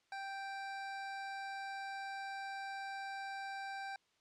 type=tone; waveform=25% pulse; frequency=784 Hz; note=G5; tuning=in tune; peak=-38 dBFS; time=0.12-3.96 s; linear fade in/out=2 ms; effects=white hiss -75 dBFS RMS until 4.2 s + low-pass 5000 Hz 12 dB/octave